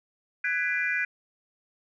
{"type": "chord", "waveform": "sine", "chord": "G# half-diminished seventh", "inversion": "third", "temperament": "just", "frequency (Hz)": [1495.1, 1661.2, 1993.5, 2392], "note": ["F#6", "G#6", "B6", "D7"], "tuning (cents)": [18, 0, 16, 31], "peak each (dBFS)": -30, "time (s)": [0.44, 1.05], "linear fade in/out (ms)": 5, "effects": ["tanh soft clip ceiling -14 dBFS"]}